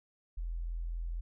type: tone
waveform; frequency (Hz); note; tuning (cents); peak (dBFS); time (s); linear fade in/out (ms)
sine; 42.11; E1; +38; -34; 0.37-1.21; 10
effects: none